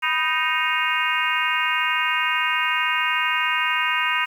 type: harmonic tone with a mistuned harmonic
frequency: 311.1 Hz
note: D#4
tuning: in tune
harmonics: 3 / 4 / 5 / 6 / 7 / 8 / 9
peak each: -27 / -27 / -27 / -27 / -27 / -27 / -27 dBFS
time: 0.02-4.26 s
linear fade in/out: 20 ms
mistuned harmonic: 3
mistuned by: +91 cents
effects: 8-bit